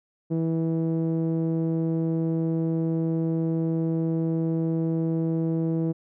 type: tone with low-pass filter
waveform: sawtooth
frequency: 163.1 Hz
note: E3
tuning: 18 cents flat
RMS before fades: -25 dBFS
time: 0.3-5.93 s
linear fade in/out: 20 ms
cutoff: 400 Hz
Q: 1.9
effects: none